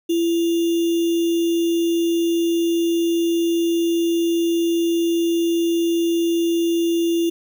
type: tone with sample-and-hold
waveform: sine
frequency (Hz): 337.5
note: E4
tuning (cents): +41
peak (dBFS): -16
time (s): 0.09-7.3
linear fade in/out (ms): 10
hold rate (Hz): 3150
effects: none